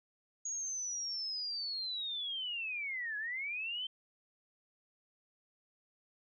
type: linear two-way sweep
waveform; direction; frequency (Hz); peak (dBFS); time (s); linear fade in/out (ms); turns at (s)
sine; down then up; 6710 to 1661.2 to 3121; -36; 0.45-3.87; 5; 3.17
effects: none